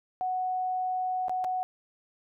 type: tone with dropouts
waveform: sine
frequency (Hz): 740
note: F#5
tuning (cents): 0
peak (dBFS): -27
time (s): 0.21-1.63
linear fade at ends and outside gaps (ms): 0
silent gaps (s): 1.283-1.295 / 1.442-1.446
effects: none